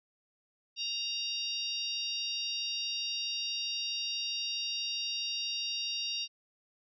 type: harmonic tone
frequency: 932.3 Hz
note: A#5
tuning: in tune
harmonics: 3 / 4 / 5 / 6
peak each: -37 / -38 / -39 / -40 dBFS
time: 0.76-6.28 s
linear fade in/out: 50 ms
effects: none